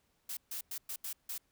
blue noise bursts at uneven times, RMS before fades -40 dBFS, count 6, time 0.29-0.37 / 0.51-0.61 / 0.71-0.78 / 0.89-0.96 / 1.04-1.13 / 1.29-1.38 s, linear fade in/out 5 ms, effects pink hiss -75 dBFS RMS until 1.51 s

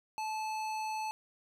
sine tone with hard clipping, 869 Hz, A5, 22 cents flat, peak -36 dBFS, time 0.18-1.11 s, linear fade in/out 0 ms, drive 16 dB, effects none

